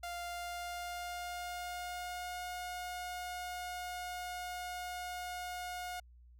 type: tone with pitch glide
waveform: sawtooth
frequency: 698.5 to 719.4 Hz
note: F5 to F#5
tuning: 0 to -49 cents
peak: -36 dBFS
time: 0.03-6 s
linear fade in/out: 5 ms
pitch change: +51 cents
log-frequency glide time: 0.24-2.43 s
effects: added 60 Hz sine -56 dBFS peak until 6.39 s